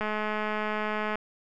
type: click train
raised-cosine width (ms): 0.5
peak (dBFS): -16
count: 245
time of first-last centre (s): 0.01-1.156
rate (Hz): 213
effects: none